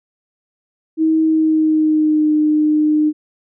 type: tone with pitch glide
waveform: sine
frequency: 318.2 to 304.4 Hz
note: D#4 to D#4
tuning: +39 to -38 cents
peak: -11 dBFS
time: 0.97-3.13 s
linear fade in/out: 50 ms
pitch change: -77 cents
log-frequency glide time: 1.22-2.33 s
effects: none